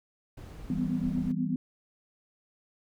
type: noise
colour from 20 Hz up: brown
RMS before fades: -43 dBFS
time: 0.37-1.32 s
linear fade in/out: 5 ms
type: chord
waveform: sine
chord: C major seventh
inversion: first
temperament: equal with one note detuned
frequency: 164.81 / 196 / 246.9 / 255.2 Hz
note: E3 / G3 / B3 / C4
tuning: 0 / 0 / 0 / -43 cents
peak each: -33 / -33 / -32 / -33 dBFS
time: 0.7-1.56 s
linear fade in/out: 2 ms
effects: none